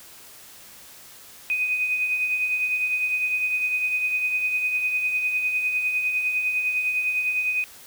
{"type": "tone with tremolo", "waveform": "sine", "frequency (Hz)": 2499, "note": "D#7", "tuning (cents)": 7, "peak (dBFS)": -19, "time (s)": [1.5, 7.64], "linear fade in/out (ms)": 0, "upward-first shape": "triangle", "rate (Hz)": 9.9, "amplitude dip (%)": 50, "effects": ["white hiss -46 dBFS RMS until 7.86 s"]}